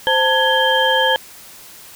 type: tone cluster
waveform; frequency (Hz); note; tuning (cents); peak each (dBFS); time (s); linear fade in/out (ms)
sine; 521 / 892 / 1671 / 3157; C5 / A5 / G#6 / G7; -7 / +23 / +10 / +12; -18; 0.07-1.16; 0
effects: white hiss -40 dBFS RMS until 1.95 s